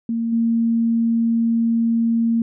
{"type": "tone with level steps", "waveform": "sine", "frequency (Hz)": 230, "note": "A#3", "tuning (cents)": -23, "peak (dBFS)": [-19, -15], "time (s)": [0.09, 2.42], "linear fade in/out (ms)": 2, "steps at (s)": 0.32, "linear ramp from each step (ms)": 10, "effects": []}